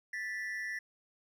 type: ring-modulated tone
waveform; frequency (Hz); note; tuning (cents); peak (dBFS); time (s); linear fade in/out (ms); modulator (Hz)
triangle; 1864.7; A#6; 0; -31; 0.13-0.79; 5; 103
effects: none